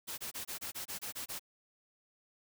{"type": "noise bursts", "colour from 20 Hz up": "white", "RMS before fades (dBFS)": -41, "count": 10, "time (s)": [0.07, 1.395], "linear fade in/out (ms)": 20, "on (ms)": 110, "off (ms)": 25, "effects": []}